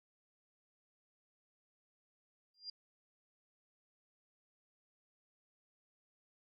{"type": "tone with exponential growth", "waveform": "sine", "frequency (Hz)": 4800, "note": "D8", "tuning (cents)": 37, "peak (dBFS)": -39, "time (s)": [2.54, 2.7], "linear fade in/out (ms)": 5, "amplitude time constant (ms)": 33, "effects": []}